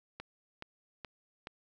click train, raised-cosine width 0.3 ms, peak -26 dBFS, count 4, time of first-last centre 0.2-1.471 s, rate 2.36 Hz, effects none

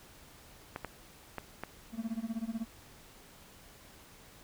clicks, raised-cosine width 0.5 ms, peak -22 dBFS, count 4, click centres 0.761 / 0.847 / 1.383 / 1.636 s
triangle tone with tremolo, 225.6 Hz, A3, 44 cents sharp, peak -29 dBFS, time 1.92-2.67 s, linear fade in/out 50 ms, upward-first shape sine, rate 16 Hz, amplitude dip 95%
effects pink hiss -56 dBFS RMS until 4.43 s

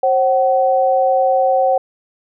sine tone pair together, 533.9 / 755 Hz, C5 / F#5, +35 / +35 cents, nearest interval tritone, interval 600 cents, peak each -14 dBFS, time 0.03-1.78 s, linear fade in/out 5 ms, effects none

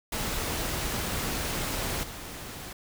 pink noise with level steps, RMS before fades -31 / -40 dBFS, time 0.12-2.73 s, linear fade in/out 5 ms, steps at 2.03 s, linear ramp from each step 5 ms, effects none

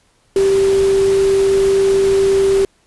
sine tone in noise, 390 Hz, G4, 9 cents flat, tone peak -10 dBFS, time 0.36-2.65 s, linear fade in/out 2 ms, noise pink, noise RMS -27 dBFS, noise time 0.36-2.65 s, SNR +14 dB, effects pink hiss -57 dBFS RMS until 2.86 s + resampled to 24000 Hz

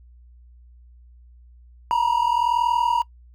triangle tone pair together, 925 / 966 Hz, A#5 / B5, -14 / -39 cents, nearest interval minor second, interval 75 cents, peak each -20 / -18 dBFS, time 1.91-3.02 s, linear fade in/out 0 ms, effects noise-tail reverb RT60 0.1 s tail -22 dB re dry + added 60 Hz sine -46 dBFS peak until 3.34 s

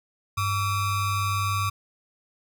square ring-modulated tone, 622.3 Hz, D#5, in tune, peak -21 dBFS, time 0.37-1.7 s, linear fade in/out 10 ms, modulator 522 Hz, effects none

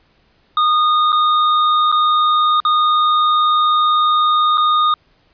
square tone with dropouts, 1229 Hz, D#6, 22 cents flat, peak -12 dBFS, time 0.57-4.94 s, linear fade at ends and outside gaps 2 ms, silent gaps 1.121-1.127 / 1.917-1.924 / 2.602-2.65 / 4.574-4.579 s, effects pink hiss -57 dBFS RMS until 5.33 s + resampled to 11025 Hz

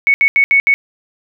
sine tone bursts at uneven times, 2217 Hz, C#7, in tune, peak -7 dBFS, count 5, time 0.07-0.14 / 0.21-0.28 / 0.36-0.44 / 0.51-0.6 / 0.67-0.74 s, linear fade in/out 0 ms, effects none

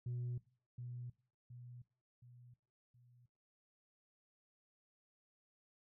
sine tone with echo, 122.3 Hz, B2, 16 cents flat, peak -37 dBFS, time 0.06-0.38 s, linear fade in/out 5 ms, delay 720 ms, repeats 4, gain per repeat -7 dB, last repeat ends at 3.26 s, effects noise-tail reverb RT60 0.4 s tail -19 dB re dry + tanh soft clip ceiling -37 dBFS

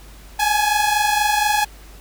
sawtooth tone pair together, 827 / 851.2 Hz, G#5 / G#5, -8 / +42 cents, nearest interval unison, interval 50 cents, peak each -15 dBFS, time 0.39-1.65 s, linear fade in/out 10 ms, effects added 50 Hz sine -40 dBFS peak until 2 s + pink hiss -46 dBFS RMS until 2 s

